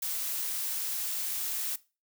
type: noise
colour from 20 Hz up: blue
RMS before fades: -33 dBFS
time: 0.02-1.76 s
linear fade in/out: 5 ms
effects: noise-tail reverb RT60 0.3 s tail -19 dB re dry